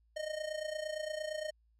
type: tone with amplitude modulation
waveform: square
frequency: 616 Hz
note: D#5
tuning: 17 cents flat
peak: -34 dBFS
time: 0.16-1.51 s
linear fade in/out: 10 ms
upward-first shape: sine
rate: 28.7 Hz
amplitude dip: 75%
effects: added 56 Hz sine -67 dBFS peak until 1.79 s + low-pass 8000 Hz 12 dB/octave